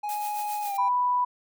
triangle tone with pitch glide, 834 to 793.6 Hz, G#5 to G5, +7 to +21 cents, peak -26 dBFS, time 0.03-0.89 s, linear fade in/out 10 ms, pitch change -86 cents, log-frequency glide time 0.63-0.74 s
blue noise with tremolo, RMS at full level -37 dBFS, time 0.09-0.77 s, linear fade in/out 0 ms, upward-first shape triangle, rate 7.4 Hz, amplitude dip 65%
sine tone, 987.8 Hz, B5, in tune, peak -21 dBFS, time 0.78-1.25 s, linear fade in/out 10 ms
effects none

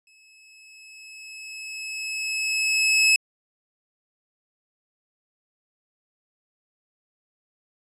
sawtooth tone with exponential growth, 2587 Hz, E7, 33 cents flat, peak -11 dBFS, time 0.07-3.16 s, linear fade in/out 2 ms, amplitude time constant 670 ms, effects resampled to 22050 Hz

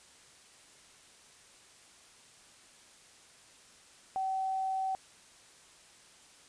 sine tone, 764 Hz, G5, 45 cents flat, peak -30 dBFS, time 4.16-4.95 s, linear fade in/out 0 ms, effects white hiss -58 dBFS RMS until 6.48 s + resampled to 22050 Hz

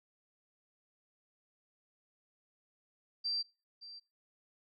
sine tone with echo, 4700 Hz, D8, 1 cent sharp, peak -32 dBFS, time 3.24-3.43 s, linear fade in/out 20 ms, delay 570 ms, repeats 1, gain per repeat -15 dB, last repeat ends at 4 s, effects noise-tail reverb RT60 0.3 s tail -23 dB re dry

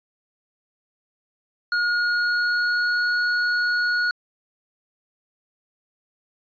square tone with pitch glide, 1436 to 1451.8 Hz, F6 to F#6, +48 to -33 cents, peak -20 dBFS, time 1.72-4.11 s, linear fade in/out 2 ms, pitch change +19 cents, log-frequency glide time 1.82-3.19 s, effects resampled to 11025 Hz

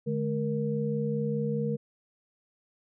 sine tone cluster, 147.7 / 212.6 / 469.9 Hz, D3 / G#3 / A#4, +10 / +41 / +14 cents, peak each -31 dBFS, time 0.06-1.77 s, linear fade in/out 20 ms, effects none

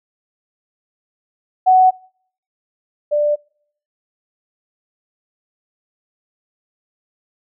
sine tone pair in turn, 745 / 591.3 Hz, F#5 / D5, +12 / +12 cents, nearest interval major third, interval 400 cents, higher first, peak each -7 / -13 dBFS, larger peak first, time 1.66-1.91 / 3.11-3.36 s, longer neither, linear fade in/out 20 ms, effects noise-tail reverb RT60 0.6 s tail -26 dB re dry

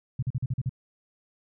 sine tone bursts, 127.5 Hz, C3, 44 cents flat, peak -24 dBFS, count 7, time 0.19-0.694 s, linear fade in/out 5 ms, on 36 ms, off 42 ms, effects none

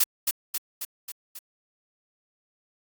blue noise with echo, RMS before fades -20 dBFS, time 0-0.04 s, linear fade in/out 5 ms, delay 270 ms, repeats 5, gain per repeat -4 dB, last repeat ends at 1.39 s, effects Opus 48 kbps

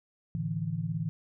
sine chord, A suspended fourth, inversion none, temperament equal, 110 / 146.83 / 164.81 Hz, A2 / D3 / E3, 0 / 0 / 0 cents, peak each -36 / -35 / -32 dBFS, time 0.35-1.09 s, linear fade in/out 0 ms, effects none

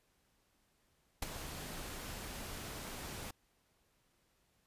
pink noise with ADSR envelope, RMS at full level -34 dBFS, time 1.22-3.31 s, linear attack 6 ms, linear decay 16 ms, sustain -11 dB, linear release 6 ms, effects pink hiss -75 dBFS RMS until 4.66 s + resampled to 32000 Hz

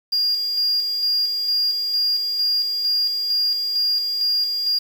triangle tone with tremolo, 4818 Hz, D8, 43 cents sharp, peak -15 dBFS, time 0.12-4.79 s, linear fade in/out 10 ms, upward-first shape square, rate 2.2 Hz, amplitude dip 40%, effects tanh soft clip ceiling -11 dBFS + 7-bit

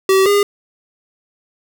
square tone pair in turn, 383.7 / 406.4 Hz, G4 / G#4, -37 / -38 cents, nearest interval minor second, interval 99 cents, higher second, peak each -10 / -11 dBFS, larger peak first, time 0.09-0.26 / 0.26-0.43 s, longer neither, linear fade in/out 2 ms, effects none

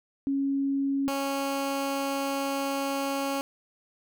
sine / 15% pulse tone pair in turn, 275.7 / 275.7 Hz, C#4 / C#4, -9 / -9 cents, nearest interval unison, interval 0 cents, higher neither, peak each -24 / -21 dBFS, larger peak second, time 0.27-1.08 / 1.08-3.41 s, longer second, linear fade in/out 0 ms, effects none

